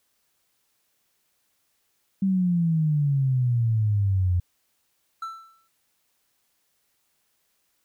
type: exponential sweep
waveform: sine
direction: down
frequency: 196 to 87.31 Hz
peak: -19 dBFS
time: 2.22-4.4 s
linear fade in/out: 5 ms
type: tone with exponential decay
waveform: triangle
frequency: 1332 Hz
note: E6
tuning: 18 cents sharp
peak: -26 dBFS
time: 5.22-5.68 s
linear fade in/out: 5 ms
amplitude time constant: 98 ms
effects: white hiss -71 dBFS RMS until 7.84 s